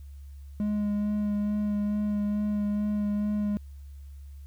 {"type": "tone with vibrato", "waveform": "triangle", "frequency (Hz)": 207.7, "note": "G#3", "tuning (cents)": 0, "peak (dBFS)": -23, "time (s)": [0.6, 3.57], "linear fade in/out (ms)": 0, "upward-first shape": "sine", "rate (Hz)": 2.3, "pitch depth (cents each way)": 13, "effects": ["added 70 Hz sine -41 dBFS peak until 4.46 s", "white hiss -67 dBFS RMS until 4.46 s"]}